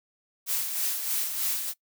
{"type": "noise with tremolo", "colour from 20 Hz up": "blue", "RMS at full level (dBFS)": -27, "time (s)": [0.46, 1.74], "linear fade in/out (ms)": 50, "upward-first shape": "sine", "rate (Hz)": 3.2, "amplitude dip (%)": 50, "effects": ["noise-tail reverb RT60 0.1 s tail -21 dB re dry"]}